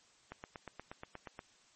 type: click train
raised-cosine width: 0.5 ms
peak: -29 dBFS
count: 10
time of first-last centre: 0.32-1.391 s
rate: 8.4 Hz
effects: white hiss -66 dBFS RMS until 1.75 s + MP3 32 kbps